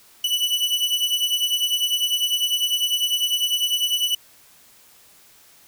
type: beating tone pair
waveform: 40% pulse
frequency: 2960 / 2970 Hz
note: F#7 / F#7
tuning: 0 / +6 cents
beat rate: 10 Hz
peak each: -22 / -22 dBFS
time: 0.24-4.15 s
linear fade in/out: 5 ms
effects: white hiss -52 dBFS RMS until 5.67 s